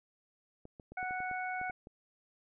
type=clicks; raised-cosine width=2 ms; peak=-36 dBFS; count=10; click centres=0.654 / 0.798 / 0.92 / 1.029 / 1.109 / 1.204 / 1.313 / 1.614 / 1.698 / 1.871 s
type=harmonic tone; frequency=739 Hz; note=F#5; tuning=2 cents flat; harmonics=1 / 2 / 3; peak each=-37 / -40 / -42 dBFS; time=0.97-1.71 s; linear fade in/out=5 ms
effects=none